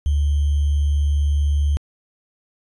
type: tone with sample-and-hold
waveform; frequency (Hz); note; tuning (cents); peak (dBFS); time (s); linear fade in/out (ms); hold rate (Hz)
sine; 72.3; D2; -27; -15; 0.06-1.77; 0; 3150
effects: resampled to 22050 Hz